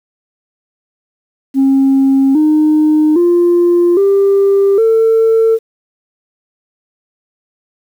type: tone with pitch steps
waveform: sine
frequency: 270.2 / 306.8 / 348.4 / 395.6 / 449.2 Hz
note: C#4 / D#4 / F4 / G4 / A4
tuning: -44 / -24 / -4 / +16 / +36 cents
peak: -5 dBFS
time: 1.54-5.59 s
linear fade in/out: 50 ms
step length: 810 ms
effects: tanh soft clip ceiling -4 dBFS + 7-bit